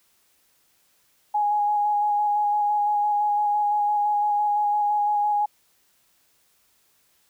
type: tone with vibrato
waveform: sine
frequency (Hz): 830.6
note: G#5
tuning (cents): 0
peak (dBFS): -19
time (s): 1.34-5.46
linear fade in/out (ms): 10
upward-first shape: square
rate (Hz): 5.9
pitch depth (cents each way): 13
effects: white hiss -64 dBFS RMS until 7.29 s